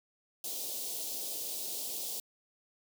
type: band-stop noise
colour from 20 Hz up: white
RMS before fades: -38 dBFS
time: 0.44-2.2 s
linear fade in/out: 2 ms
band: 700 to 3400 Hz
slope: 24 dB/octave
effects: high-pass 300 Hz 12 dB/octave